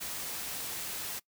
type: noise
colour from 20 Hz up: white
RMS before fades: -38 dBFS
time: 0-1.2 s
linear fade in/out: 20 ms
effects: noise-tail reverb RT60 0.1 s tail -22 dB re dry